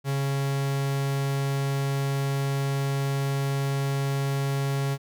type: tone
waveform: 45% pulse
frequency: 138.1 Hz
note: C#3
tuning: 6 cents flat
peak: -24 dBFS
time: 0.04-4.98 s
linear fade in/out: 50 ms
effects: none